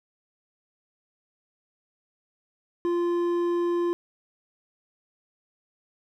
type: tone with hard clipping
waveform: triangle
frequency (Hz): 346.6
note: F4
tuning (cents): -13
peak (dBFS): -24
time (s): 2.85-3.93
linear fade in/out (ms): 0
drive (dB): 10
effects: none